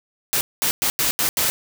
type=noise bursts at uneven times; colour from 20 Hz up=white; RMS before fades=-20 dBFS; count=6; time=0.33-0.41 / 0.62-0.71 / 0.82-0.9 / 0.99-1.11 / 1.19-1.29 / 1.37-1.5 s; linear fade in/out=0 ms; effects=none